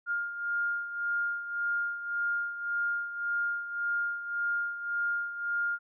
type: beating tone pair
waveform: sine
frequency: 1409 / 1410.8 Hz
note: F6 / F6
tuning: +15 / +17 cents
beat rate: 1.8 Hz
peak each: -30 / -36 dBFS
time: 0.06-5.79 s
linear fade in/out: 50 ms
effects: none